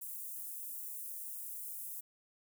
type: high-pass noise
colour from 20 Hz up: white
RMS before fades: -44 dBFS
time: 0.01-2.01 s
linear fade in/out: 10 ms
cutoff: 9400 Hz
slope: 24 dB/octave
effects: none